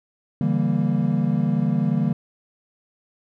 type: chord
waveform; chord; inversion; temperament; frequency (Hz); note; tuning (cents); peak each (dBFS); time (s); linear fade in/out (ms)
triangle; E half-diminished seventh; third; equal with one note detuned; 144.39 / 164.81 / 196 / 233.1; D3 / E3 / G3 / Bb3; -29 / 0 / 0 / 0; -22; 0.41-2.13; 2
effects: none